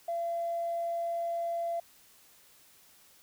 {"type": "tone with tanh clipping", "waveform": "triangle", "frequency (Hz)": 680, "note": "F5", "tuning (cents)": -46, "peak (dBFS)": -30, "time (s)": [0.08, 1.8], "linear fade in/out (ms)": 5, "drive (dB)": 4, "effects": ["white hiss -60 dBFS RMS until 3.22 s"]}